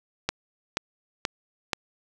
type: click train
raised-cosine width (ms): 0.2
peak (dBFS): -7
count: 4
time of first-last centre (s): 0.29-1.732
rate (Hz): 2.08
effects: none